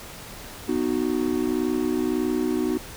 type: chord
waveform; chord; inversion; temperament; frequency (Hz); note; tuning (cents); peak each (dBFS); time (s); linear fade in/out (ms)
triangle; B major; none; just; 246.9 / 308.7 / 370.4; B3 / D#4 / F#4; 0 / -14 / +2; -24 / -23 / -24; 0.68-2.78; 10
effects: tanh soft clip ceiling -11 dBFS + pink hiss -40 dBFS RMS until 2.96 s